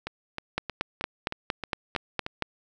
two click trains, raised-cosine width 0.3 ms, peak -10 / -16 dBFS, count 9 / 8, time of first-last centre 0.58-2.423 / 0.07-2.264 s, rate 4.34 / 3.19 Hz, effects none

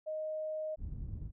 sine tone, 622.3 Hz, D#5, in tune, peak -35 dBFS, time 0.06-0.76 s, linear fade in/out 20 ms
pink low-pass noise, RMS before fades -41 dBFS, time 0.77-1.32 s, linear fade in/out 50 ms, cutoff 110 Hz, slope 12 dB/octave
effects none

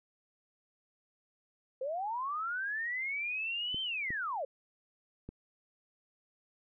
sine linear two-way sweep, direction up then down, 500 to 3136 to 500 Hz, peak -33 dBFS, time 1.81-4.45 s, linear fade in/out 5 ms, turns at 3.82 s
clicks, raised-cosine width 3 ms, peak -30 dBFS, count 3, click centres 3.745 / 4.105 / 5.29 s
effects none

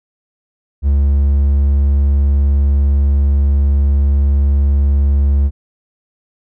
triangle tone, 70.2 Hz, C#2, 22 cents sharp, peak -7 dBFS, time 0.82-5.51 s, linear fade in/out 50 ms, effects none

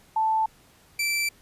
sine / sawtooth tone pair in turn, 880 / 2334 Hz, A5 / D7, 0 / -11 cents, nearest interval octave + perfect fourth, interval 1689 cents, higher second, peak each -20 dBFS, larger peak neither, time 0.16-0.46 / 0.99-1.29 s, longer neither, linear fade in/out 5 ms, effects pink hiss -57 dBFS RMS until 1.41 s + resampled to 32000 Hz

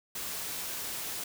white noise, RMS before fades -37 dBFS, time 0.15-1.24 s, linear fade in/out 5 ms, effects none

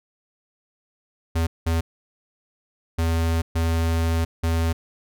square tone bursts at uneven times, 82.41 Hz, E2, in tune, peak -20 dBFS, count 5, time 1.35-1.47 / 1.66-1.81 / 2.98-3.42 / 3.55-4.25 / 4.43-4.73 s, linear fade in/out 10 ms, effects none

